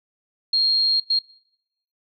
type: tone bursts at uneven times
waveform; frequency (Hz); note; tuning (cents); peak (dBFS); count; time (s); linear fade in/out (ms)
sine; 4237; C8; +21; -16; 2; 0.53-1 / 1.1-1.19; 5
effects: noise-tail reverb RT60 0.8 s tail -24 dB re dry